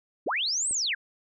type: linear two-way sweep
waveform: sine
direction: up then down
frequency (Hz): 166.9 to 8630 to 1416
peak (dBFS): -25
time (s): 0.26-0.95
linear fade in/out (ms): 10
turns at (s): 0.7
type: click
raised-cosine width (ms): 2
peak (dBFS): -32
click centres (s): 0.71
effects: none